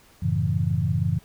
sine chord, F# minor seventh, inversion none, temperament equal, 92.5 / 110 / 138.59 / 164.81 Hz, F#2 / A2 / C#3 / E3, 0 / 0 / 0 / 0 cents, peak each -26 dBFS, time 0.22-1.19 s, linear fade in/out 10 ms, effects pink hiss -55 dBFS RMS until 1.24 s

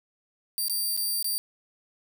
5% pulse tone with dropouts, 4699 Hz, D8, in tune, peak -19 dBFS, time 0.58-1.38 s, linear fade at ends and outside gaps 0 ms, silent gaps 0.682-0.697 / 0.966-0.975 / 1.226-1.244 s, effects none

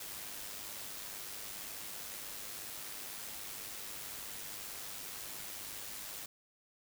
white noise with amplitude modulation, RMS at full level -43 dBFS, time 0-6.26 s, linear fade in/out 5 ms, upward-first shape sine, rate 102 Hz, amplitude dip 40%, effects none

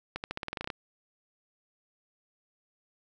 accelerating click train, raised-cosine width 0.3 ms, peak -18 dBFS, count 12, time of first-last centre 0.16-0.702 s, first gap 79 ms, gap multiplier 0.9, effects none

